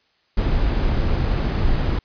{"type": "noise", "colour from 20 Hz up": "brown", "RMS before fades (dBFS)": -19, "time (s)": [0.37, 1.99], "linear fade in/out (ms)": 5, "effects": ["white hiss -63 dBFS RMS until 2.04 s", "resampled to 11025 Hz"]}